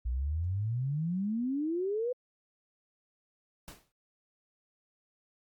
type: exponential sweep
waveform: sine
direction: up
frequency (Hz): 57.4 to 510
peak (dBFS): -29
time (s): 0.05-2.13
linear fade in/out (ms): 10
type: noise with exponential decay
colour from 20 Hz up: pink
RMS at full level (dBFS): -44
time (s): 3.68-3.92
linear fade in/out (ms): 0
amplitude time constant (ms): 51
effects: Opus 48 kbps